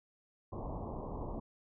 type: low-pass noise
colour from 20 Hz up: pink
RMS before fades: -41 dBFS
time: 0.52-1.4 s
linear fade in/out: 10 ms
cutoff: 1100 Hz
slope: 96 dB/octave
effects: none